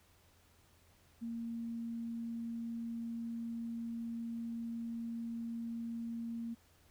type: tone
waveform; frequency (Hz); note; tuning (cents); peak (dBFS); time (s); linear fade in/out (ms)
sine; 231.3; A#3; -13; -38; 1.21-6.55; 20
effects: added 85 Hz sine -69 dBFS peak until 6.9 s + pink hiss -68 dBFS RMS until 6.9 s